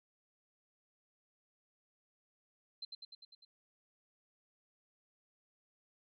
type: tone with echo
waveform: sine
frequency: 4100 Hz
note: C8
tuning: 36 cents flat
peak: -40 dBFS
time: 2.82-2.85 s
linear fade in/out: 5 ms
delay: 100 ms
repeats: 6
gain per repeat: -3 dB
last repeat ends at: 3.45 s
effects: MP3 96 kbps